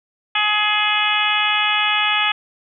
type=harmonic tone; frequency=420.8 Hz; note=G#4; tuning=23 cents sharp; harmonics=2 / 3 / 4 / 5 / 6 / 7 / 8; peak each=-24 / -23 / -25 / -24 / -21 / -23 / -24 dBFS; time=0.35-2.32 s; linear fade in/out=5 ms; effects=none